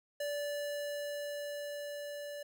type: tone with level ramp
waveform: square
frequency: 581 Hz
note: D5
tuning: 19 cents flat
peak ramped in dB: -35 to -42 dBFS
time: 0.2-2.43 s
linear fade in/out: 5 ms
effects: none